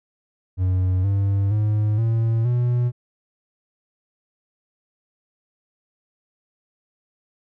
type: tone with pitch steps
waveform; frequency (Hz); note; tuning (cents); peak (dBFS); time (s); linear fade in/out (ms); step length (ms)
triangle; 92.4 / 99.03 / 106.14 / 113.76 / 121.92; F#2 / G2 / G#2 / A#2 / B2; -2 / +18 / +38 / -42 / -22; -15; 0.57-2.92; 50; 470
effects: none